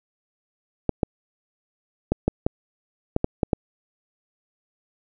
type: clicks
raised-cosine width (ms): 2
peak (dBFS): -6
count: 9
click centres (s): 0.893 / 1.032 / 2.12 / 2.28 / 2.465 / 3.164 / 3.244 / 3.432 / 3.532
effects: none